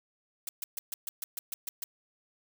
blue noise bursts, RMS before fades -36 dBFS, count 10, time 0.47-1.84 s, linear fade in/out 2 ms, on 20 ms, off 130 ms, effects none

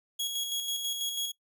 sawtooth tone with tremolo, 3322 Hz, G#7, in tune, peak -26 dBFS, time 0.19-1.32 s, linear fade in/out 10 ms, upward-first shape square, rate 6.1 Hz, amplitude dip 40%, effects noise-tail reverb RT60 0.1 s tail -21 dB re dry

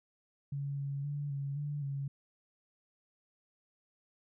sine tone with pitch steps, 140.7 / 139.8 / 144.6 / 139.6 / 146.1 / 139 Hz, C#3 / C#3 / D3 / C#3 / D3 / C#3, +26 / +15 / -27 / +13 / -9 / +5 cents, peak -34 dBFS, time 0.52-2.08 s, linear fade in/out 5 ms, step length 260 ms, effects none

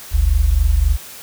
sine tone pair together, 47.59 / 71.3 Hz, F#1 / C#2, +49 / +49 cents, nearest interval perfect fifth, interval 700 cents, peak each -13 dBFS, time 0.11-0.98 s, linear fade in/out 50 ms, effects tanh soft clip ceiling -5 dBFS + white hiss -36 dBFS RMS until 1.22 s

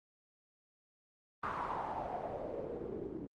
white noise with low-pass filter sweep, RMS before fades -40 dBFS, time 1.43-3.27 s, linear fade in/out 5 ms, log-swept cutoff 1200 to 310 Hz, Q 4, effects Opus 24 kbps

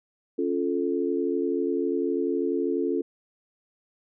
sine chord, Db augmented, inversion none, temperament equal with one note detuned, 277.2 / 349.2 / 437.5 Hz, Db4 / F4 / A4, 0 / 0 / -10 cents, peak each -28 / -27 / -28 dBFS, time 0.38-3.02 s, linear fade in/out 10 ms, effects none

